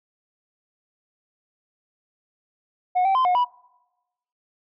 sine tone with pitch steps, 729 / 774 / 1033 / 723 / 982 Hz, F#5 / G5 / C6 / F#5 / B5, -26 / -22 / -22 / -40 / -10 cents, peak -14 dBFS, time 2.95-3.45 s, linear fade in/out 20 ms, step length 100 ms, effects noise-tail reverb RT60 1.0 s tail -25 dB re dry + tanh soft clip ceiling -16 dBFS

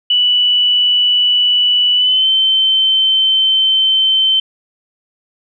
sine tone with pitch glide, 2961 to 3090 Hz, F#7 to G7, +1 to -26 cents, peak -9 dBFS, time 0.1-4.4 s, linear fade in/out 5 ms, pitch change +73 cents, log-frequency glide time 1.95-2.28 s, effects none

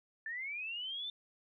sine linear sweep, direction up, 1742 to 3587 Hz, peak -38 dBFS, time 0.26-1.1 s, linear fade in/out 2 ms, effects none

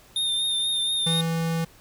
square tone with vibrato, 3640 Hz, A#7, 42 cents flat, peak -23 dBFS, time 0.16-1.21 s, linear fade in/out 2 ms, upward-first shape triangle, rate 4.2 Hz, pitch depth 35 cents each way
square tone, 164.81 Hz, E3, in tune, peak -24 dBFS, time 1.06-1.65 s, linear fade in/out 10 ms
effects pink hiss -53 dBFS RMS until 1.8 s

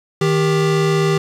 square tone pair together, 156.95 / 395.5 Hz, D#3 / G4, +15 / +15 cents, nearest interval octave + major third, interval 1600 cents, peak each -17 dBFS, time 0.21-1.18 s, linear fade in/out 5 ms, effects low-pass 7000 Hz 12 dB/octave + 7-bit

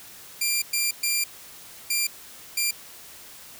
10% pulse tone bursts at uneven times, 2382 Hz, D7, 24 cents sharp, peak -13 dBFS, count 5, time 0.41-0.62 / 0.73-0.91 / 1.03-1.24 / 1.9-2.07 / 2.57-2.71 s, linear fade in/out 5 ms, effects white hiss -45 dBFS RMS until 3.59 s

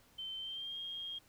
sine tone with pitch glide, 3093 to 3237 Hz, G7 to G#7, -24 to -45 cents, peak -40 dBFS, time 0.18-1.19 s, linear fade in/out 10 ms, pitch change +79 cents, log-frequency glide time 0.38-0.77 s, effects pink hiss -66 dBFS RMS until 1.28 s

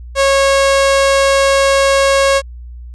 sawtooth tone, 548 Hz, C#5, 20 cents flat, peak -5 dBFS, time 0.15-2.42 s, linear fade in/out 50 ms, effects added 60 Hz sine -28 dBFS peak until 2.94 s + resampled to 22050 Hz

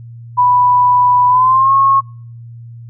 sine tone with pitch glide, 987.8 to 1089.7 Hz, B5 to C#6, 0 to -30 cents, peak -7 dBFS, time 0.37-2.01 s, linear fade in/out 20 ms, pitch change +170 cents, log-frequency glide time 1.28-1.73 s, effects noise-tail reverb RT60 0.5 s tail -26 dB re dry + added 117 Hz sine -30 dBFS peak until 2.89 s

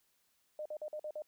sine tone bursts, 608 Hz, D#5, 40 cents flat, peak -38 dBFS, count 6, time 0.59-1.221 s, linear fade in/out 2 ms, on 66 ms, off 47 ms, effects white hiss -75 dBFS RMS until 1.27 s

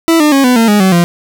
40% pulse tone with pitch steps, 329.6 / 300.5 / 274 / 249.8 / 227.7 / 207.6 / 189.31 / 172.59 Hz, E4 / D4 / C#4 / B3 / A#3 / G#3 / F#3 / F3, 0 / +40 / -20 / +20 / -40 / 0 / +40 / -20 cents, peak -5 dBFS, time 0.08-1.04 s, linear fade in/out 0 ms, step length 120 ms, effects none

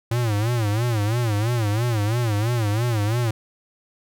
square tone with vibrato, 111.8 Hz, A2, 28 cents sharp, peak -20 dBFS, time 0.11-3.31 s, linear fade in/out 5 ms, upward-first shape sine, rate 3 Hz, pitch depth 160 cents each way, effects none

